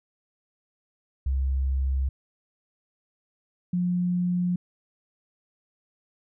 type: tone pair in turn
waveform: sine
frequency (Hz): 66.7 / 178.07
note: C2 / F3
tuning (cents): +34 / +34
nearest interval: octave + perfect fourth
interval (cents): 1700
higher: second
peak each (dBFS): -22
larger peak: neither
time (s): 1.26-2.09 / 3.73-4.56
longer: neither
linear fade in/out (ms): 5
effects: none